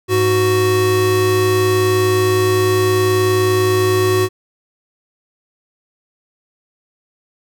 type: tone pair together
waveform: square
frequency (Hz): 103.83 / 370.8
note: G#2 / F#4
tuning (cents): 0 / +4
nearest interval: octave + minor seventh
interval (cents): 2204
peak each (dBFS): -19 / -14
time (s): 0.08-4.29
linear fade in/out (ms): 50
effects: none